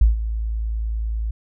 sine tone with ADSR envelope, 55 Hz, A1, in tune, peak -8 dBFS, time 0.01-1.31 s, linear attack 5 ms, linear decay 140 ms, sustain -13 dB, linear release 6 ms, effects none

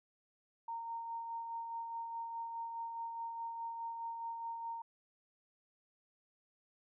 sine tone with tremolo, 922 Hz, A#5, 19 cents flat, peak -38 dBFS, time 0.68-4.82 s, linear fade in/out 5 ms, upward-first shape sine, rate 4.8 Hz, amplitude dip 35%, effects none

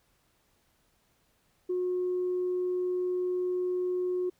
sine tone, 362.5 Hz, F#4, 35 cents flat, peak -26 dBFS, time 1.69-4.3 s, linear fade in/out 10 ms, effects tanh soft clip ceiling -23 dBFS + pink hiss -70 dBFS RMS until 4.39 s

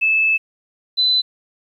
sine tone pair in turn, 2617 / 4015 Hz, E7 / B7, -13 / +28 cents, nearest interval perfect fifth, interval 741 cents, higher second, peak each -13 dBFS, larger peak neither, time 0.01-0.38 / 0.97-1.22 s, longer first, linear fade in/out 20 ms, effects 9-bit

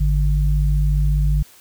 sine tone pair together, 51.9 / 146.8 Hz, G#1 / D3, 0 / 0 cents, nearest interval octave + tritone, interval 1800 cents, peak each -15 / -20 dBFS, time 0-1.43 s, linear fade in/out 10 ms, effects white hiss -48 dBFS RMS until 1.6 s

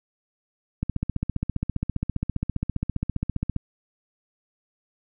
click train, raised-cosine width 5 ms, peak -12 dBFS, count 42, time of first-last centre 0.83-3.563 s, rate 15 Hz, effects none

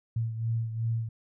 sine beating tone pair, 113.6 / 116.3 Hz, A#2 / A#2, -44 / -4 cents, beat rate 2.7 Hz, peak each -28 / -35 dBFS, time 0.16-1.09 s, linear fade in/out 5 ms, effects none

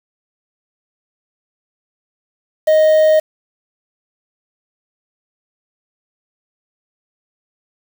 triangle tone with quantisation, 622.3 Hz, D#5, in tune, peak -6 dBFS, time 2.67-3.2 s, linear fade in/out 10 ms, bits 5, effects none

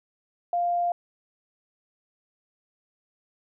sine tone, 698.5 Hz, F5, in tune, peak -22 dBFS, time 0.53-0.92 s, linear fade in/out 2 ms, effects none

